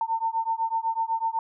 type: beating tone pair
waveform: sine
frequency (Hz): 900 / 908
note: A5 / A#5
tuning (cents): +39 / -46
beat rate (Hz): 8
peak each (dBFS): -27 / -27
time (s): 0.01-1.39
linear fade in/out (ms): 2
effects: none